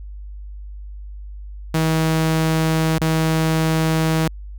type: tone with dropouts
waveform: sawtooth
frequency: 160 Hz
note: D#3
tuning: 49 cents sharp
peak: -12 dBFS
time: 1.74-4.28 s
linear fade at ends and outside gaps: 5 ms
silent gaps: 2.983-3.013 s
effects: added 50 Hz sine -31 dBFS peak until 4.58 s